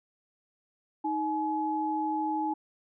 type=tone pair together; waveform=sine; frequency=312.8 / 848.7 Hz; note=D#4 / G#5; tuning=+9 / +37 cents; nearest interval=octave + perfect fourth; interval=1728 cents; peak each=-31 / -29 dBFS; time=1.04-2.54 s; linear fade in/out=10 ms; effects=none